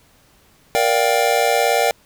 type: chord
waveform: square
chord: G minor seventh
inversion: first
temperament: just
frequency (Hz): 470.4 / 588 / 705.6 / 784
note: Bb4 / D5 / F5 / G5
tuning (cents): +16 / +2 / +18 / 0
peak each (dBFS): -21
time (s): 0.75-1.91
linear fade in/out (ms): 0
effects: pink hiss -54 dBFS RMS until 2.05 s